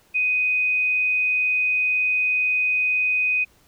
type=tone; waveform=sine; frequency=2499 Hz; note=D#7; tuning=7 cents sharp; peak=-18 dBFS; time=0.14-3.45 s; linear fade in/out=20 ms; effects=pink hiss -58 dBFS RMS until 3.67 s